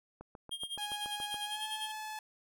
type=click train; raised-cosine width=1 ms; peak=-33 dBFS; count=9; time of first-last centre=0.21-1.343 s; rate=7.06 Hz
type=tone with tremolo; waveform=square; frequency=3223 Hz; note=G7; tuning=47 cents sharp; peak=-36 dBFS; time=0.51-1.92 s; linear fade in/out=10 ms; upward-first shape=sine; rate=10 Hz; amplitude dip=85%
type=tone with pitch glide; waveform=sawtooth; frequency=830.6 to 861.9 Hz; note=G#5 to A5; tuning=0 to -36 cents; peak=-36 dBFS; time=0.78-2.19 s; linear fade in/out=2 ms; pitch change=+64 cents; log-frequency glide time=1.45-1.65 s
effects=none